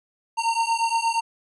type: beating tone pair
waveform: square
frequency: 911 / 919.5 Hz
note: A#5 / A#5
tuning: -40 / -24 cents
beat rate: 8.5 Hz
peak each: -25 / -24 dBFS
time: 0.37-1.21 s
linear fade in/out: 20 ms
effects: resampled to 24000 Hz